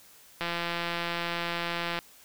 click train, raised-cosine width 0.3 ms, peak -15 dBFS, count 271, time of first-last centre 0.41-1.989 s, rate 171 Hz, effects white hiss -55 dBFS RMS until 2.24 s

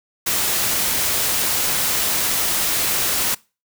white noise, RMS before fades -20 dBFS, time 0.26-3.35 s, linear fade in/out 10 ms, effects noise-tail reverb RT60 0.3 s tail -23 dB re dry

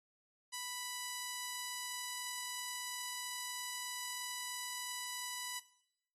5% pulse tone, 987.8 Hz, B5, in tune, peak -28 dBFS, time 0.52-5.6 s, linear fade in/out 20 ms, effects noise-tail reverb RT60 0.8 s tail -18 dB re dry + AAC 32 kbps

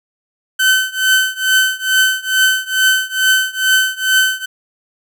30% pulse tone with tremolo, 1528 Hz, G6, 45 cents flat, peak -5 dBFS, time 0.59-4.46 s, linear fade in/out 10 ms, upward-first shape triangle, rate 2.3 Hz, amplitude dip 95%, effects none

